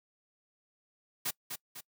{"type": "noise with echo", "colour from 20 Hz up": "white", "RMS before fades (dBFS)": -33, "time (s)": [1.25, 1.31], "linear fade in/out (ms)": 10, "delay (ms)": 250, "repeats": 2, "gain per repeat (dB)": -6, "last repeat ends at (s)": 1.81, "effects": ["noise-tail reverb RT60 0.1 s tail -24 dB re dry", "high-pass 100 Hz 12 dB/octave"]}